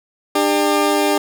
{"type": "tone pair together", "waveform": "20% pulse", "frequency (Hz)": [299.5, 400], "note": ["D4", "G4"], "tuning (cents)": [34, 35], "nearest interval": "perfect fourth", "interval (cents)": 501, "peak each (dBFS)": -12, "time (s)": [0.35, 1.18], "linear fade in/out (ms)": 5, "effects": []}